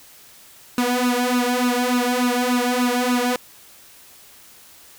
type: tone with flanger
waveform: sawtooth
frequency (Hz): 246.9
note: B3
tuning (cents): 0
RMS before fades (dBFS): -20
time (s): 0.78-3.36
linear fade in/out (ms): 2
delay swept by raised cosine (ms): 0.74 to 2.84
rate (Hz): 3.4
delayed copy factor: +0.8
effects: white hiss -47 dBFS RMS until 4.98 s